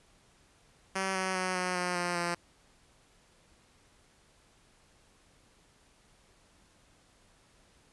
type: tone with pitch steps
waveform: 5% pulse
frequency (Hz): 191.3 / 188.12 / 185 / 181.92 / 178.9 / 175.93 / 173.01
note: G3 / F#3 / F#3 / F#3 / F3 / F3 / F3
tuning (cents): -42 / +29 / 0 / -29 / +42 / +13 / -16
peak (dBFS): -19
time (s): 0.95-2.35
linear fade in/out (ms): 10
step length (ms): 200
effects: pink hiss -64 dBFS RMS until 7.92 s + resampled to 24000 Hz